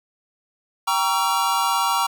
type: chord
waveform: square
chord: G diminished seventh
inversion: none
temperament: just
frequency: 784 / 940.8 / 1128.9 / 1354.7 Hz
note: G5 / Bb5 / Db6 / Fb6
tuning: 0 / +16 / +31 / +47 cents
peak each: -27 / -23 / -25 / -26 dBFS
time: 0.87-2.07 s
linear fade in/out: 10 ms
effects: none